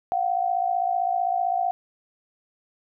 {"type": "tone pair together", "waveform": "sine", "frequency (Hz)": [704.4, 760], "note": ["F5", "F#5"], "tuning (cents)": [15, 46], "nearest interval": "minor second", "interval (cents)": 131, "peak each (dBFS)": -24, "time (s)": [0.12, 1.71], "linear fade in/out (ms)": 0, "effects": []}